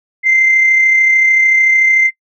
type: tone with amplitude modulation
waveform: sine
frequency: 2083 Hz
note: C7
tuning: 8 cents flat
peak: -5 dBFS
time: 0.23-2.11 s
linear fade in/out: 50 ms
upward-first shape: sine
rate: 33.5 Hz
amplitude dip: 35%
effects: noise-tail reverb RT60 0.1 s tail -23 dB re dry + tanh soft clip ceiling -2 dBFS